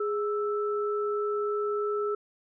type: tone pair together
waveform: sine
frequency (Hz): 415.3 / 1318.5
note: G#4 / E6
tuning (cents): 0 / 0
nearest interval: octave + minor sixth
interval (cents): 2000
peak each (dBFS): -27 / -33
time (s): 0-2.15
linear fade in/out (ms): 5
effects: none